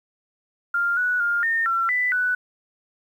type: tone with pitch steps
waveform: sine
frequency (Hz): 1398 / 1474 / 1408 / 1826 / 1355 / 1989 / 1487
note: F6 / F#6 / F6 / A#6 / E6 / B6 / F#6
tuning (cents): +1 / -7 / +14 / -36 / +47 / +12 / +8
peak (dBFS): -19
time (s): 0.74-2.35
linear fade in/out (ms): 5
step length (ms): 230
effects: 9-bit